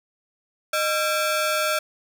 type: ring-modulated tone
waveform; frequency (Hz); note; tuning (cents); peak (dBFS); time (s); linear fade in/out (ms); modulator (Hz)
sawtooth; 987.8; B5; 0; -14; 0.73-1.79; 5; 372
effects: none